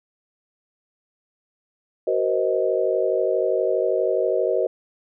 sine chord, C half-diminished seventh, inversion second, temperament just, 376.7 / 470.9 / 523.3 / 627.9 Hz, Gb4 / Bb4 / C5 / Eb5, +31 / +18 / 0 / +16 cents, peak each -24 dBFS, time 2.07-4.67 s, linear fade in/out 5 ms, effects none

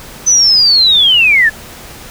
sine linear sweep, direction down, 6110 to 1686 Hz, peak -5 dBFS, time 0.26-1.5 s, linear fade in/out 20 ms, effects pink hiss -32 dBFS RMS until 2.1 s

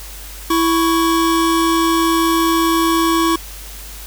square tone pair together, 330.4 / 1111.3 Hz, E4 / C#6, +4 / +4 cents, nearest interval octave + major sixth, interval 2100 cents, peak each -15 / -18 dBFS, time 0.5-3.36 s, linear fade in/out 5 ms, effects added 50 Hz sine -33 dBFS peak until 4.06 s + white hiss -35 dBFS RMS until 4.06 s

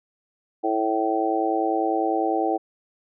harmonic tone, 110 Hz, A2, in tune, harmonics 3 / 4 / 5 / 6 / 7, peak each -25 / -28 / -30 / -30 / -24 dBFS, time 0.63-2.58 s, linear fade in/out 20 ms, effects none

